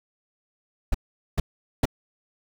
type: noise bursts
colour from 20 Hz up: brown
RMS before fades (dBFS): -19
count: 3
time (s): 0.92-1.855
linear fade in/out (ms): 5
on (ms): 25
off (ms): 430
effects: none